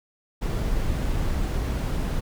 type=noise; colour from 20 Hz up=brown; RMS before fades=-25 dBFS; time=0.41-2.21 s; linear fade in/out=20 ms; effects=none